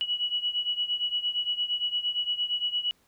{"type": "beating tone pair", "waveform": "sine", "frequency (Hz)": [2930, 2938.7], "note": ["F#7", "F#7"], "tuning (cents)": [-18, -12], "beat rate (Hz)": 8.7, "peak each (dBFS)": [-28, -31], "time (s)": [0.01, 2.91], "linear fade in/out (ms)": 0, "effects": ["pink hiss -66 dBFS RMS until 3.07 s"]}